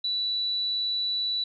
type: tone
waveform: sine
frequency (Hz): 3951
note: B7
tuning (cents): 0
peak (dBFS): -25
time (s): 0.04-1.44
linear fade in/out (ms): 5
effects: none